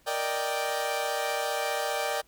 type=chord; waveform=sawtooth; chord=Eb major seventh; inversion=second; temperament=equal; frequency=466.2 / 587.3 / 622.3 / 784 Hz; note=Bb4 / D5 / Eb5 / G5; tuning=0 / 0 / 0 / 0 cents; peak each=-32 / -28 / -32 / -28 dBFS; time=0.06-2.22 s; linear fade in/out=20 ms; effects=pink hiss -63 dBFS RMS until 2.27 s